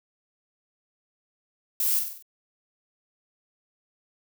violet noise with echo, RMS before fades -25 dBFS, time 1.8-1.99 s, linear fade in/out 2 ms, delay 47 ms, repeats 5, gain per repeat -5 dB, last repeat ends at 2.225 s, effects none

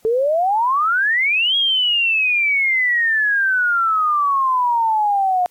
sine exponential two-way sweep, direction up then down, 432.2 to 3310 to 711 Hz, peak -14 dBFS, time 0.05-5.46 s, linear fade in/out 0 ms, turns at 1.56 s, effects white hiss -57 dBFS RMS until 5.5 s + AAC 64 kbps

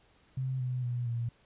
sine tone with pitch steps, 130.81 / 126.28 / 121.91 / 117.69 Hz, C3 / B2 / B2 / A#2, 0 / +39 / -22 / +17 cents, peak -30 dBFS, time 0.37-1.29 s, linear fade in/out 5 ms, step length 230 ms, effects pink hiss -65 dBFS RMS until 1.45 s + resampled to 8000 Hz

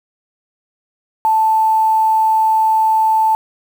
sine tone with quantisation, 880 Hz, A5, in tune, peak -10 dBFS, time 1.25-3.35 s, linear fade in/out 0 ms, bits 6, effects none

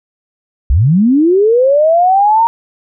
sine linear sweep, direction up, 53.4 to 932.3 Hz, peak -6 dBFS, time 0.7-2.47 s, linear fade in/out 0 ms, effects none

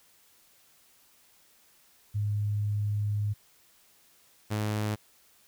sine / sawtooth tone pair in turn, 103.8 / 106.16 Hz, G#2 / G#2, 0 / +38 cents, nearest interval unison, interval 38 cents, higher second, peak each -26 / -24 dBFS, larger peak second, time 2.14-3.34 / 4.5-4.96 s, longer first, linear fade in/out 20 ms, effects white hiss -62 dBFS RMS until 5.47 s

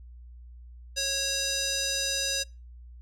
square tone with band-pass filter, 549 Hz, C#5, 17 cents flat, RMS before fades -29 dBFS, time 0.96-2.44 s, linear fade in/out 20 ms, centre 5400 Hz, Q 2.1, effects noise-tail reverb RT60 0.3 s tail -26 dB re dry + added 60 Hz sine -44 dBFS peak until 3.01 s

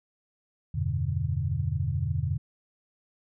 sine chord, E minor seventh, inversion none, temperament equal with one note detuned, 84.09 / 98 / 123.47 / 146.83 Hz, E2 / G2 / B2 / D3, +35 / 0 / 0 / 0 cents, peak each -31 dBFS, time 0.74-2.38 s, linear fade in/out 10 ms, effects none

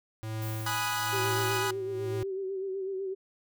square tone with tremolo, 110 Hz, A2, in tune, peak -32 dBFS, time 0.23-2.23 s, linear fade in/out 0 ms, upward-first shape sine, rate 1.1 Hz, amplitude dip 80%
violet noise, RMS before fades -44 dBFS, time 0.42-1.58 s, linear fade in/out 0 ms
sawtooth chord, G# minor seventh, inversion none, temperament equal with one note detuned, 830.6 / 987.8 / 1244.5 / 1471.5 Hz, G#5 / B5 / D#6 / F#6, 0 / 0 / 0 / -10 cents, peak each -31 dBFS, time 0.66-1.71 s, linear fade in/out 5 ms
sine tone with vibrato, 384.4 Hz, G4, 34 cents flat, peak -31 dBFS, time 1.12-3.15 s, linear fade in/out 20 ms, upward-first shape sine, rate 8 Hz, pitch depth 46 cents each way
effects none

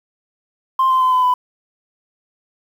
sine tone with pitch steps, 1051 / 1037.7 / 1024.6 / 1011.7 / 998.9 Hz, C6 / C6 / C6 / B5 / B5, +7 / -15 / -37 / +41 / +19 cents, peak -10 dBFS, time 0.79-1.34 s, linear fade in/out 5 ms, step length 110 ms, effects tanh soft clip ceiling -9 dBFS + 7-bit

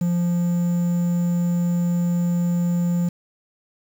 triangle tone with quantisation, 174 Hz, F3, 6 cents flat, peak -16 dBFS, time 0.01-3.09 s, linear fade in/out 5 ms, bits 7, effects none

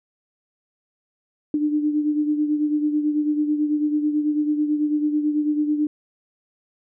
sine beating tone pair, 298.4 / 307.5 Hz, D4 / D#4, +28 / -20 cents, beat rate 9.1 Hz, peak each -19 / -27 dBFS, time 1.54-5.87 s, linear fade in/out 2 ms, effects none

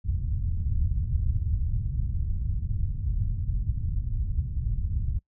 white low-pass noise, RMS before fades -27 dBFS, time 0.04-5.19 s, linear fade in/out 10 ms, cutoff 100 Hz, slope 24 dB/octave, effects noise-tail reverb RT60 0.1 s tail -23 dB re dry

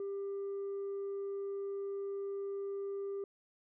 sine tone with tanh clipping, 396.7 Hz, G4, 21 cents sharp, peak -37 dBFS, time 0-3.24 s, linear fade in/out 2 ms, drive 1 dB, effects none

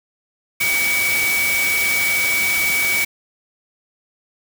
sine tone in noise, 2269 Hz, C#7, 40 cents sharp, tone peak -17 dBFS, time 0.6-3.05 s, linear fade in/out 10 ms, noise white, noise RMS -23 dBFS, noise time 0.6-3.05 s, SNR +3 dB, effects none

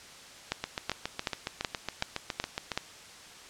two click trains, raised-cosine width 0.2 ms, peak -11 / -14 dBFS, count 7 / 16, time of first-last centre 0.52-2.776 / 0.64-2.718 s, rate 2.66 / 7.22 Hz, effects white hiss -49 dBFS RMS until 3.49 s + low-pass 7000 Hz 12 dB/octave

